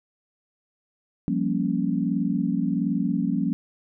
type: chord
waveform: sine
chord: G half-diminished seventh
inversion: third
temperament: equal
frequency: 174.61 / 196 / 233.1 / 277.2 Hz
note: F3 / G3 / Bb3 / Db4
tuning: 0 / 0 / 0 / 0 cents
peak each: -27 dBFS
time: 1.28-3.53 s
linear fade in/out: 0 ms
effects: none